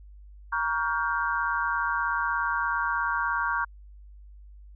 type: chord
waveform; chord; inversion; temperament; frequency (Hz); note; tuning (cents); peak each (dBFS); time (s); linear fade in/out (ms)
sine; G half-diminished seventh; first; just; 940.8 / 1128.9 / 1411.2 / 1568; Bb5 / Db6 / F6 / G6; +16 / +31 / +18 / 0; -30; 0.52-3.65; 10
effects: added 50 Hz sine -45 dBFS peak until 4.75 s